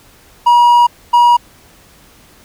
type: tone bursts at uneven times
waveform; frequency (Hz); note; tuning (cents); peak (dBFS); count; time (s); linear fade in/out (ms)
triangle; 959; A#5; +49; -3; 2; 0.46-0.87 / 1.13-1.37; 10
effects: pink hiss -45 dBFS RMS until 2.44 s